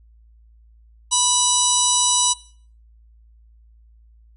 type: harmonic tone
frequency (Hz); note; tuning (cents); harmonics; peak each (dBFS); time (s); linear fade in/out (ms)
983; B5; -8; 1 / 3 / 4 / 5 / 6 / 7 / 8 / 9 / 10; -24 / -27 / -23 / -33 / -21 / -31 / -22 / -24 / -29; 1.11-2.34; 20
effects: noise-tail reverb RT60 0.5 s tail -20 dB re dry + added 56 Hz sine -48 dBFS peak until 4.36 s